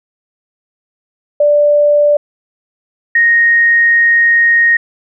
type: tone pair in turn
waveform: sine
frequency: 587.3 / 1864.6 Hz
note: D5 / A#6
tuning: 0 / 0 cents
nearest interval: octave + minor sixth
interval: 2000 cents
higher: second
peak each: -6 dBFS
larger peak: neither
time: 1.4-2.17 / 3.15-4.77 s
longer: second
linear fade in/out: 5 ms
effects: none